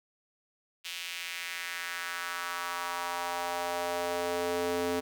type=tone with high-pass filter sweep; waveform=square; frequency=87.31 Hz; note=F2; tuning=in tune; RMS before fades=-34 dBFS; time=0.84-5.01 s; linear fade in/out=20 ms; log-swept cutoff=2900 to 350 Hz; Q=2.1; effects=none